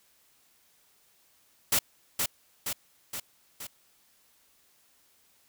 white noise with echo, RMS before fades -24 dBFS, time 1.72-1.79 s, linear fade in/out 5 ms, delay 470 ms, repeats 4, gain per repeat -4 dB, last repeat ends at 3.67 s, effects white hiss -65 dBFS RMS until 5.48 s

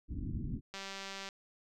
pink low-pass noise, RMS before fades -38 dBFS, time 0.08-0.61 s, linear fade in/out 50 ms, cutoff 310 Hz, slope 48 dB/octave
click train, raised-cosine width 0.2 ms, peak -26 dBFS, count 108, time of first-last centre 0.74-1.289 s, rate 195 Hz
effects none

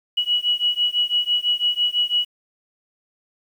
sine beating tone pair, 2924 / 2930 Hz, F#7 / F#7, -21 / -18 cents, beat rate 6 Hz, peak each -21 dBFS, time 0.17-2.25 s, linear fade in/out 10 ms, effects 8-bit

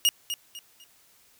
sawtooth tone with echo, 2863 Hz, F7, 42 cents sharp, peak -15 dBFS, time 0.05-0.09 s, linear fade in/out 0 ms, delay 250 ms, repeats 3, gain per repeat -10 dB, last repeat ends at 0.84 s, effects white hiss -60 dBFS RMS until 1.39 s

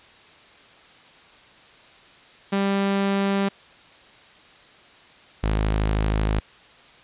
sawtooth tone pair in turn, 197.4 / 52.86 Hz, G3 / G#1, +12 / +31 cents, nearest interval octave + major seventh, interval 2281 cents, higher first, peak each -16 dBFS, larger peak neither, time 2.52-3.49 / 5.43-6.4 s, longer neither, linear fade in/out 10 ms, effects white hiss -50 dBFS RMS until 7.03 s + resampled to 8000 Hz

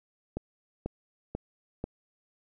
click train, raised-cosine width 2 ms, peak -19 dBFS, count 4, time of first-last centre 0.37-1.841 s, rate 2.04 Hz, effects none

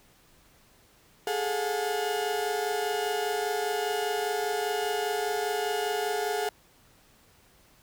35% pulse tone cluster, 410.7 / 435.7 / 719 Hz, G#4 / A4 / F#5, -19 / -17 / -50 cents, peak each -30 dBFS, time 1.27-6.49 s, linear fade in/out 2 ms, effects pink hiss -60 dBFS RMS until 7.82 s

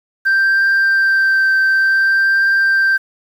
sine tone with vibrato, 1568 Hz, G6, in tune, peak -8 dBFS, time 0.25-2.98 s, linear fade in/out 20 ms, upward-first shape triangle, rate 0.56 Hz, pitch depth 14 cents each way, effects tanh soft clip ceiling -9 dBFS + 7-bit

